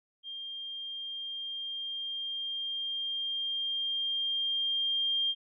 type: tone with level ramp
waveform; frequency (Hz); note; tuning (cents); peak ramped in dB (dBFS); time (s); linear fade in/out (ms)
sine; 3200; G7; +35; -38 to -26; 0.23-5.35; 50
effects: none